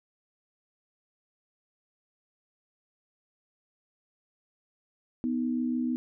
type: tone pair together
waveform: sine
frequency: 246.9 / 313.3 Hz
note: B3 / D#4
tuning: 0 / +12 cents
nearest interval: major third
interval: 412 cents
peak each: -27 / -33 dBFS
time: 5.24-5.96 s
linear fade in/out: 0 ms
effects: none